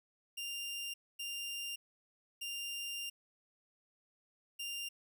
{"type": "tone bursts at uneven times", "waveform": "sawtooth", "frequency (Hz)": 2794, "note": "F7", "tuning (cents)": 0, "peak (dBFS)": -36, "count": 4, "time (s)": [[0.37, 0.94], [1.19, 1.76], [2.41, 3.1], [4.59, 4.89]], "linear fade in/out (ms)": 10, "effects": []}